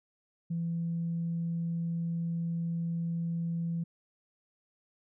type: tone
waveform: sine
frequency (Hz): 167.9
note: E3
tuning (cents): +32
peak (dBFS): -29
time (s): 0.5-3.84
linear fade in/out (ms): 10
effects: tanh soft clip ceiling -25 dBFS